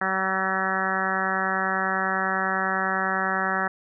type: harmonic tone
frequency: 190 Hz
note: F#3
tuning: 46 cents sharp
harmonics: 1 / 2 / 3 / 4 / 5 / 6 / 7 / 8 / 9 / 10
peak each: -33 / -35 / -35 / -30 / -34 / -33 / -29 / -31 / -29 / -33 dBFS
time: 0.01-3.68 s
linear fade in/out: 5 ms
effects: none